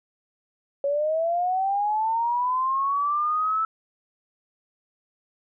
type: linear sweep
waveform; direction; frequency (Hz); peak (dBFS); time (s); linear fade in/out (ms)
sine; up; 554.4 to 1318.5; -21; 0.84-3.65; 2
effects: none